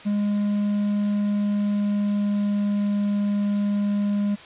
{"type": "tone with pitch glide", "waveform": "triangle", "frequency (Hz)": [205.6, 204.1], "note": ["G#3", "G#3"], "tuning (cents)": [-17, -30], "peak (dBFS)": -18, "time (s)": [0.05, 4.36], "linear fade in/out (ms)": 20, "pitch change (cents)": -13, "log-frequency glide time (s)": [1.09, 3.03], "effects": ["white hiss -43 dBFS RMS until 4.45 s", "resampled to 8000 Hz"]}